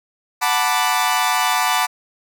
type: chord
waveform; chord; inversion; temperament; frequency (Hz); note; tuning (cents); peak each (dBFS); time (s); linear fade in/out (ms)
sawtooth; B minor seventh; second; equal; 740 / 880 / 987.8 / 1174.7; F#5 / A5 / B5 / D6; 0 / 0 / 0 / 0; -18; 0.41-1.87; 20
effects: none

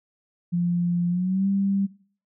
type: tone with pitch glide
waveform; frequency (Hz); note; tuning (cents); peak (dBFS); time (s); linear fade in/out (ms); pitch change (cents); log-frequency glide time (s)
sine; 174.3 to 196.78; F3 to G3; -3 to +7; -20; 0.52-1.87; 20; +210; 1.09-1.47
effects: noise-tail reverb RT60 0.5 s tail -21 dB re dry

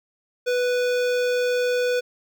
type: tone with notch filter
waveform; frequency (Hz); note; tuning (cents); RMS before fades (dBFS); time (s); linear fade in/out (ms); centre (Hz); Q
square; 493.9; B4; 0; -22; 0.46-2.01; 20; 11000; 0.65
effects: none

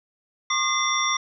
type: tone cluster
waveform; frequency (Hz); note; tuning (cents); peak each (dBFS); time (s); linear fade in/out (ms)
sine; 1082 / 1208 / 2056 / 3541 / 5650; C#6 / D6 / C7 / A7 / F8; -42 / +48 / -31 / +10 / +19; -27; 0.5-1.17; 5
effects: none

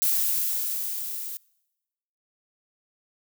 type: noise with level ramp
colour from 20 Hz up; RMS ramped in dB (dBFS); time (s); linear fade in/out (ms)
violet; -22 to -35; 0.02-1.37; 0
effects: noise-tail reverb RT60 1.0 s tail -25 dB re dry

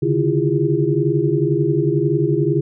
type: tone cluster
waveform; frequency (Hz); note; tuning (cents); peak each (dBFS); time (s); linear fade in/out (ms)
sine; 137.6 / 148.9 / 328.2 / 350.2 / 407.4; C#3 / D3 / E4 / F4 / G#4; -12 / +24 / -8 / +5 / -33; -21; 0.02-2.61; 10
effects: none

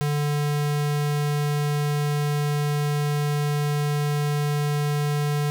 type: tone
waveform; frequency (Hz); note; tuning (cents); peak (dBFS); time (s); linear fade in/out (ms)
square; 146.83; D3; 0; -22; 0.01-5.5; 0
effects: none

